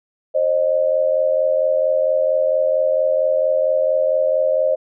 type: tone pair together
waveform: sine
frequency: 531 / 615.4 Hz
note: C5 / D#5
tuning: +25 / -19 cents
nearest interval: minor third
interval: 256 cents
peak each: -17 dBFS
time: 0.34-4.76 s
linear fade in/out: 20 ms
effects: none

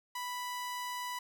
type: tone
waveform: sawtooth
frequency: 988 Hz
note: B5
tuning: in tune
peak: -33 dBFS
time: 0.15-1.19 s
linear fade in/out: 5 ms
effects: 12-bit

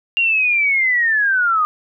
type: linear sweep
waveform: sine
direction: down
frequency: 2794 to 1209 Hz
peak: -13 dBFS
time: 0.17-1.65 s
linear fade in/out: 0 ms
effects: none

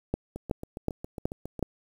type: two click trains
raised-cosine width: 2 ms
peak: -23 / -13 dBFS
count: 10 / 5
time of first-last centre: 0.36-1.593 / 0.14-1.627 s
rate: 7.3 / 2.69 Hz
effects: 8-bit

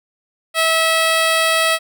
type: tone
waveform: 10% pulse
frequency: 649 Hz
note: E5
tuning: 27 cents flat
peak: -5 dBFS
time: 0.54-1.79 s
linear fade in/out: 50 ms
effects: none

